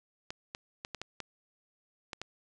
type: clicks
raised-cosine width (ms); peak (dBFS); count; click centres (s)
0.2; -21; 8; 0.305 / 0.549 / 0.849 / 0.947 / 1.016 / 1.203 / 2.132 / 2.216
effects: resampled to 22050 Hz